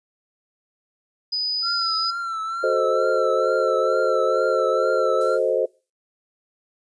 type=tone; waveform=sine; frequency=4978 Hz; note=D#8; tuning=in tune; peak=-21 dBFS; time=1.32-2.11 s; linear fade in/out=10 ms
type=tone with vibrato; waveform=triangle; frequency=1347 Hz; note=E6; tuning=37 cents sharp; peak=-23 dBFS; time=1.62-5.39 s; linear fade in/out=50 ms; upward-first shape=triangle; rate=2.2 Hz; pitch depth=59 cents each way
type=chord; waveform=sine; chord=F# diminished seventh; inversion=none; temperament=equal; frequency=370 / 440 / 523.3 / 622.3 Hz; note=F#4 / A4 / C5 / Eb5; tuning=0 / 0 / 0 / 0 cents; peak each=-26 / -23 / -21 / -25 dBFS; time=2.63-5.66 s; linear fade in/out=10 ms
type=noise with exponential decay; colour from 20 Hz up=violet; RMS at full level=-38 dBFS; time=5.21-5.9 s; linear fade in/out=1 ms; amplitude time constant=150 ms
effects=noise-tail reverb RT60 0.3 s tail -24 dB re dry + resampled to 22050 Hz